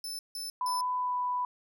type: tone bursts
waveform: sawtooth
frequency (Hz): 5274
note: E8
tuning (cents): 0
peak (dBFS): -33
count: 3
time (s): 0.04-0.81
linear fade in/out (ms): 2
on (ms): 150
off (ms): 160
type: tone with pitch glide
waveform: sine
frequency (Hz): 999 to 991.5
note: B5 to B5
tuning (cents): +20 to +7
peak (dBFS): -28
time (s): 0.61-1.45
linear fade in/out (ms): 2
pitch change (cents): -13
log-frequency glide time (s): 0.98-1.15
effects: none